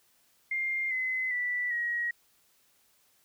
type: tone with pitch steps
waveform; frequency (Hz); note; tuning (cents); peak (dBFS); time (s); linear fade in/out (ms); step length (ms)
sine; 2111 / 2038 / 1967.4 / 1899.2; C7 / C7 / B6 / A#6; +15 / -46 / -7 / +32; -28; 0.51-2.11; 5; 400
effects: white hiss -67 dBFS RMS until 3.24 s